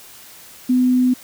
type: tone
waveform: sine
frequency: 252.1 Hz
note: B3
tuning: 36 cents sharp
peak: -12 dBFS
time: 0.69-1.14 s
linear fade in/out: 10 ms
effects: white hiss -42 dBFS RMS until 1.23 s